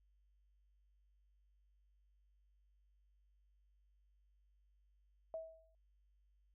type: tone with exponential decay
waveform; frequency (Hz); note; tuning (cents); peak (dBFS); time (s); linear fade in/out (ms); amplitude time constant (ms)
sine; 647; E5; -32; -39; 5.34-5.75; 1; 89
effects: added 50 Hz sine -70 dBFS peak until 6.54 s